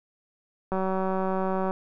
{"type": "click train", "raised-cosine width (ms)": 1, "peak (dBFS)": -15, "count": 188, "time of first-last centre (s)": [0.72, 1.709], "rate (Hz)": 189, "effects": []}